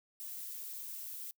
violet noise, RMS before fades -44 dBFS, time 0.2-1.31 s, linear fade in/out 0 ms, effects noise-tail reverb RT60 0.1 s tail -26 dB re dry

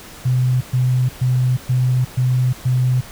sine tone bursts, 126.8 Hz, B2, 46 cents sharp, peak -13 dBFS, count 6, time 0.25-3.01 s, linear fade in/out 10 ms, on 360 ms, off 120 ms, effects pink hiss -38 dBFS RMS until 3.11 s

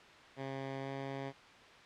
10% pulse tone with pitch glide, 135.2 to 136.46 Hz, C#3 to C#3, -43 to -27 cents, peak -31 dBFS, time 0.36-1.33 s, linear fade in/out 50 ms, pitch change +16 cents, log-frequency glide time 0.8-0.9 s, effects white hiss -56 dBFS RMS until 1.85 s + low-pass 3000 Hz 12 dB/octave

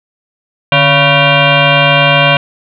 sine tone with frequency modulation, 1112 Hz, C#6, 5 cents sharp, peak -5 dBFS, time 0.72-2.37 s, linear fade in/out 2 ms, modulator 420 Hz, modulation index 4.8, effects none

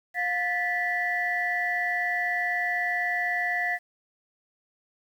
sine tone cluster, 710 / 1752 / 1968 Hz, F5 / A6 / B6, +28 / -8 / -7 cents, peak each -30 / -29 / -27 dBFS, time 0.14-3.79 s, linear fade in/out 50 ms, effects tanh soft clip ceiling -15 dBFS + 9-bit

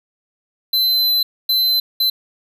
square tone bursts at uneven times, 4051 Hz, B7, 43 cents sharp, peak -14 dBFS, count 3, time 0.73-1.23 / 1.49-1.8 / 2-2.1 s, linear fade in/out 5 ms, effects none

